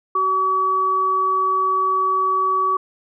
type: tone pair together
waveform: sine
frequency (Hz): 378.5 / 1139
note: F#4 / C#6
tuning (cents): +39 / +47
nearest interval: octave + perfect fifth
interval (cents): 1908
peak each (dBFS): -27 / -16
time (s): 0.15-2.77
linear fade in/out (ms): 5
effects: none